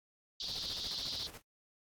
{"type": "band-pass noise", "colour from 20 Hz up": "white", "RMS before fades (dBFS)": -40, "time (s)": [0.4, 1.27], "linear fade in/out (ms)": 2, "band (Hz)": [3600, 4800], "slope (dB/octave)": 48}
{"type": "noise with tremolo", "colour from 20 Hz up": "pink", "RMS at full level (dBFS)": -49, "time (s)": [0.41, 1.42], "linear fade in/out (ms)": 50, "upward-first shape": "square", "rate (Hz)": 14, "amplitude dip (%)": 60}
{"effects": ["AAC 64 kbps"]}